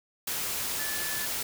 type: tone in noise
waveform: sine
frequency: 1736 Hz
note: A6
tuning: 24 cents flat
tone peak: -37 dBFS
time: 0.79-1.26 s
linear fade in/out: 5 ms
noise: white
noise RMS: -32 dBFS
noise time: 0.27-1.43 s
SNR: -8 dB
effects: none